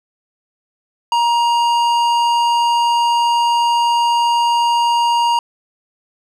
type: tone with tanh clipping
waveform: sine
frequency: 943 Hz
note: A#5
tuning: 20 cents sharp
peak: -14 dBFS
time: 1.12-5.39 s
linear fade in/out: 2 ms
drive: 14 dB
effects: none